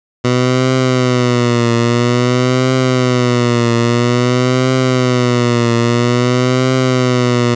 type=tone with vibrato; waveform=15% pulse; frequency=123.47 Hz; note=B2; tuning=in tune; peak=-4 dBFS; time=0.24-7.55 s; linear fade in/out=10 ms; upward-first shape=triangle; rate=0.5 Hz; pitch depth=93 cents each way; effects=resampled to 16000 Hz + 7-bit